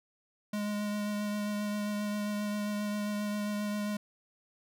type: tone with vibrato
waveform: square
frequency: 207.7 Hz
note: G#3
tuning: in tune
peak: -32 dBFS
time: 0.53-3.97 s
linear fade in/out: 5 ms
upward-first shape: triangle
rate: 7.5 Hz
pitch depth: 17 cents each way
effects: none